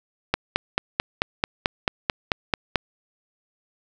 click train, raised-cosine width 0.3 ms, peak -3 dBFS, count 12, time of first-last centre 0.34-2.758 s, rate 4.55 Hz, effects none

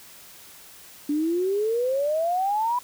sine exponential sweep, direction up, 287 to 998 Hz, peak -21 dBFS, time 1.09-2.79 s, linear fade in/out 5 ms, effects white hiss -47 dBFS RMS until 2.83 s

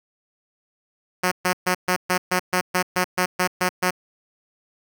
5% pulse tone bursts, 182 Hz, F#3, 28 cents flat, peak -7 dBFS, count 13, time 1.23-3.908 s, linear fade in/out 10 ms, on 86 ms, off 130 ms, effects none

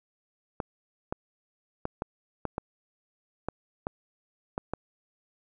clicks, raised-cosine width 1 ms, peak -16 dBFS, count 10, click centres 0.602 / 1.125 / 1.854 / 2.021 / 2.453 / 2.581 / 3.486 / 3.869 / 4.579 / 4.736 s, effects none

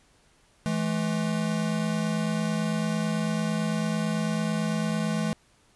square tone pair together, 165.1 / 214.1 Hz, E3 / A3, +3 / -47 cents, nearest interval major third, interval 450 cents, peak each -29 / -28 dBFS, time 0.66-5.33 s, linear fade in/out 0 ms, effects pink hiss -62 dBFS RMS until 5.75 s + resampled to 24000 Hz

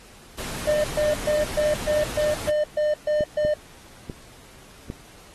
pink noise, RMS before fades -33 dBFS, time 0.38-2.5 s, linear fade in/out 5 ms
triangle tone bursts, 603 Hz, D5, 46 cents sharp, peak -17 dBFS, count 10, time 0.67-3.54 s, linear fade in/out 5 ms, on 170 ms, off 130 ms
clicks, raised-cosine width 3 ms, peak -17 dBFS, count 4, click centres 3.208 / 3.45 / 4.098 / 4.901 s
effects pink hiss -49 dBFS RMS until 5.34 s + AAC 32 kbps

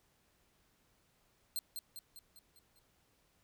10% pulse tone with echo, 4173 Hz, C8, 5 cents flat, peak -28 dBFS, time 1.56-1.59 s, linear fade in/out 0 ms, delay 200 ms, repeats 6, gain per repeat -5 dB, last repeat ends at 2.79 s, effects pink hiss -73 dBFS RMS until 3.43 s

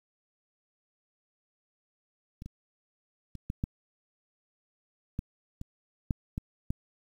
clicks, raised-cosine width 5 ms, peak -29 / -28 / -29 / -20 / -17 / -19 / -26 / -15 / -20 / -18 dBFS, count 10, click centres 2.421 / 2.46 / 3.353 / 3.501 / 3.639 / 5.191 / 5.614 / 6.108 / 6.379 / 6.705 s, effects 9-bit

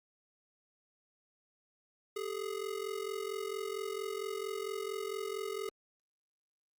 square ring-modulated tone, 415.3 Hz, G#4, in tune, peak -34 dBFS, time 2.16-5.69 s, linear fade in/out 2 ms, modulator 22.2 Hz, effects Opus 48 kbps

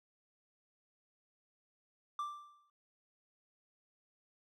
triangle tone with exponential decay, 1177 Hz, D6, 3 cents sharp, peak -32 dBFS, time 2.19-2.7 s, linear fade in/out 2 ms, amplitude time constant 110 ms, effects none

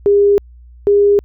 sine tone pair in turn, 405 / 406.5 Hz, G#4 / G#4, -43 / -37 cents, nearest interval unison, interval 6 cents, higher second, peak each -7 dBFS, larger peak neither, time 0.06-0.38 / 0.87-1.19 s, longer neither, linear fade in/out 0 ms, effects added 60 Hz sine -37 dBFS peak until 1.24 s

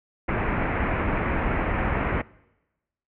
pink low-pass noise, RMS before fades -25 dBFS, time 0.28-2.22 s, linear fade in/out 10 ms, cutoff 2400 Hz, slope 48 dB/octave, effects noise-tail reverb RT60 1.0 s tail -23 dB re dry

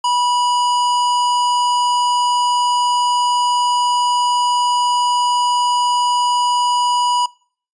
square tone, 977 Hz, B5, 19 cents flat, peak -15 dBFS, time 0.04-7.26 s, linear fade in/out 5 ms, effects noise-tail reverb RT60 0.5 s tail -24 dB re dry + resampled to 22050 Hz

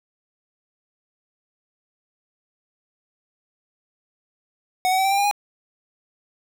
square tone with pitch steps, 740 / 752.9 / 766.1 / 779.5 / 793.1 / 807 / 821.1 Hz, F#5 / F#5 / G5 / G5 / G5 / G#5 / G#5, 0 / +30 / -40 / -10 / +20 / -50 / -20 cents, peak -18 dBFS, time 4.85-5.312 s, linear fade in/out 0 ms, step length 66 ms, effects none

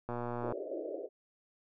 click train, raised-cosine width 1 ms, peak -24 dBFS, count 53, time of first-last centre 0.09-0.523 s, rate 120 Hz
white band-pass noise, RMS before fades -40 dBFS, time 0.4-1.09 s, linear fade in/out 50 ms, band 300 to 640 Hz, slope 96 dB/octave
effects none

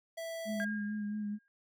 square tone, 659.3 Hz, E5, in tune, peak -39 dBFS, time 0.17-0.65 s, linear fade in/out 10 ms
sine tone with vibrato, 209.3 Hz, G#3, 14 cents sharp, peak -34 dBFS, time 0.45-1.39 s, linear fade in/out 50 ms, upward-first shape sine, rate 4.5 Hz, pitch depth 30 cents each way
sine tone with exponential decay, 1621 Hz, G#6, 42 cents flat, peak -33 dBFS, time 0.6-1.48 s, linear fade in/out 0 ms, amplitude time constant 190 ms
effects none

